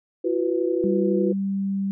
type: chord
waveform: sine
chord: E suspended second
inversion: none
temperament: equal with one note detuned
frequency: 338.1 / 370 / 493.9 Hz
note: E4 / F#4 / B4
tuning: +44 / 0 / 0 cents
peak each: -24 / -24 / -26 dBFS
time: 0.24-1.33 s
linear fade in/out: 10 ms
type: tone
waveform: sine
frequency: 196 Hz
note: G3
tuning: in tune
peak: -22 dBFS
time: 0.84-1.91 s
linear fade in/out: 0 ms
effects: none